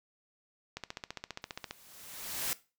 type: click train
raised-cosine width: 0.2 ms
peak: -21 dBFS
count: 15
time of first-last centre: 0.77-1.71 s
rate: 14.9 Hz
type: noise with exponential growth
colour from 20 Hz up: white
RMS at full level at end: -32 dBFS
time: 1.42-2.53 s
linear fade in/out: 0 ms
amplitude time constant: 240 ms
effects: noise-tail reverb RT60 0.3 s tail -18 dB re dry